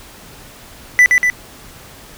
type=tone with echo; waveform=triangle; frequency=1986 Hz; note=B6; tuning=9 cents sharp; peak=-3 dBFS; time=0.99-1.06 s; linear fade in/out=0 ms; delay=120 ms; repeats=2; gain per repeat=-3 dB; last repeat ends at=1.3 s; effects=pink hiss -39 dBFS RMS until 2.17 s